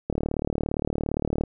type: click train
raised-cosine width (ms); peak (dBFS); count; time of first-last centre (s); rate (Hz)
2; -12; 51; 0.1-1.437; 37.4
effects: none